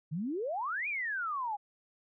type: exponential two-way sweep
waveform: sine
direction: up then down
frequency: 142.8 to 2489 to 798 Hz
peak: -32 dBFS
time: 0.11-1.57 s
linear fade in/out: 20 ms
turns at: 0.88 s
effects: none